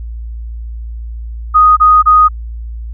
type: tone bursts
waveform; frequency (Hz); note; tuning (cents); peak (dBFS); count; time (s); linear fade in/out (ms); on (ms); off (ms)
sine; 1244.5; D#6; 0; -3; 3; 1.54-2.286; 20; 230; 28
effects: added 57 Hz sine -21 dBFS peak until 2.93 s